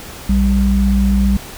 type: tone pair together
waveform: sine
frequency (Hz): 59.82 / 196.6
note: A#1 / G3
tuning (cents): +45 / +5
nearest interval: octave + major sixth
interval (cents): 2060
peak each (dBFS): -13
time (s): 0.29-1.37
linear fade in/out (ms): 5
effects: pink hiss -33 dBFS RMS until 1.57 s